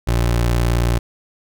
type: tone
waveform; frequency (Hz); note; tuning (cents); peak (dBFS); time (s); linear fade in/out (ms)
25% pulse; 58.8; A#1; +16; -11; 0.07-0.99; 10
effects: none